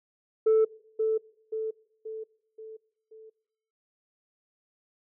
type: tone with echo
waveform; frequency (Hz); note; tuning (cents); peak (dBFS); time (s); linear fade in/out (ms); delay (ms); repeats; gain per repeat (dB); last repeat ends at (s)
sine; 439.9; A4; 0; -16; 0.46-0.65; 10; 530; 5; -6; 3.3
effects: noise-tail reverb RT60 0.8 s tail -23 dB re dry + tanh soft clip ceiling -16 dBFS